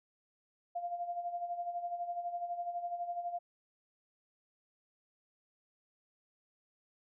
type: tone with tremolo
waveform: sine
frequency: 698 Hz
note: F5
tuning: 1 cent flat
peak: -33 dBFS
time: 0.75-3.39 s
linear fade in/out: 10 ms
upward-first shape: sine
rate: 12 Hz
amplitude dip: 65%
effects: none